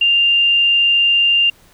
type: tone with frequency modulation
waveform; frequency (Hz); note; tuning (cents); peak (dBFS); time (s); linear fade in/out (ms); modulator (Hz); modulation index
sine; 2794; F7; 0; -10; 0.01-1.5; 5; 39.4; 0.39
effects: pink hiss -50 dBFS RMS until 1.73 s